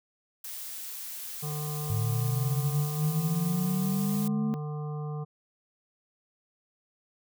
blue noise, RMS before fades -39 dBFS, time 0.44-4.28 s, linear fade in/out 5 ms
harmonic tone, 150 Hz, D3, 37 cents sharp, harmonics 1 / 3 / 5 / 7 / 8, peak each -32 / -42 / -46 / -49 / -50 dBFS, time 1.42-5.25 s, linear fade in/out 20 ms
sine linear sweep, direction up, 106.1 to 219.5 Hz, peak -26 dBFS, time 1.9-4.54 s, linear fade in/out 0 ms
effects none

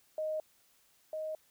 sine tone pair in turn, 622.3 / 625.1 Hz, D#5 / D#5, 0 / +8 cents, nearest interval unison, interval 8 cents, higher second, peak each -32 / -35 dBFS, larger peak first, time 0.18-0.4 / 1.13-1.35 s, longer neither, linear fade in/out 2 ms, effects white hiss -68 dBFS RMS until 1.5 s

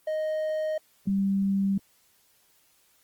triangle / sine tone pair in turn, 622.3 / 196.01 Hz, D#5 / G3, 0 / 0 cents, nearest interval octave + minor sixth, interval 2000 cents, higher first, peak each -24 / -22 dBFS, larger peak second, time 0.07-0.78 / 1.07-1.78 s, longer neither, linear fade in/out 5 ms, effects white hiss -64 dBFS RMS until 3.03 s + Opus 24 kbps

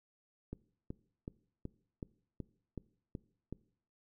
click train, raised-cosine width 3 ms, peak -28 dBFS, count 9, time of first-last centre 0.53-3.526 s, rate 2.67 Hz, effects noise-tail reverb RT60 0.6 s tail -21 dB re dry

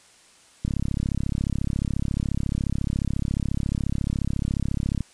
click train, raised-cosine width 5 ms, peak -13 dBFS, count 150, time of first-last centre 0.65-5.007 s, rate 34.2 Hz, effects white hiss -54 dBFS RMS until 5.13 s + resampled to 22050 Hz

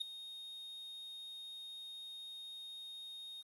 triangle tone with ADSR envelope, 3712 Hz, A#7, 8 cents flat, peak -31 dBFS, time 0-3.43 s, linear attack 16 ms, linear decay 4 ms, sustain -14 dB, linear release 25 ms, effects resampled to 32000 Hz + 11-bit

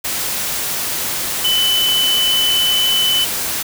sine tone in noise, 3013 Hz, F#7, 31 cents sharp, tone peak -13 dBFS, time 1.44-3.25 s, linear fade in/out 10 ms, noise white, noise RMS -21 dBFS, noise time 0.04-3.63 s, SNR +5 dB, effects none

